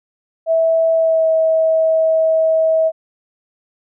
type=tone with pitch glide; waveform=sine; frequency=653 to 642.9 Hz; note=E5 to E5; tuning=-17 to -43 cents; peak=-11 dBFS; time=0.46-2.92 s; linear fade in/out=50 ms; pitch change=-26 cents; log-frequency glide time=0.94-1.3 s; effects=none